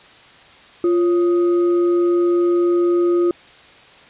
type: tone with frequency modulation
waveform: sine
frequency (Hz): 348.1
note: F4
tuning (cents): -6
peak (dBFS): -13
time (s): 0.84-3.31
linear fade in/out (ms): 2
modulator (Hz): 900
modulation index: 0.24
effects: white hiss -45 dBFS RMS until 4.09 s + resampled to 8000 Hz